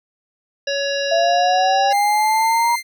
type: harmonic tone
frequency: 560 Hz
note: C#5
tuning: 18 cents sharp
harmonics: 1 / 3 / 5 / 7 / 9 / 10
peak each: -21 / -26 / -28 / -29 / -31 / -31 dBFS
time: 0.67-1.93 s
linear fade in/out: 5 ms
type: linear sweep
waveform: sine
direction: up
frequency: 659.3 to 950 Hz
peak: -14 dBFS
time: 1.11-2.76 s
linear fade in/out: 10 ms
type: tone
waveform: sawtooth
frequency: 2093 Hz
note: C7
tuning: in tune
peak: -19 dBFS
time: 1.9-2.83 s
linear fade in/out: 50 ms
effects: none